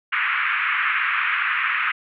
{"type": "band-pass noise", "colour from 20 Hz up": "pink", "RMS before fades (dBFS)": -22, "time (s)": [0.12, 1.92], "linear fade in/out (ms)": 10, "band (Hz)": [1200, 2600], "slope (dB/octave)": 48, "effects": []}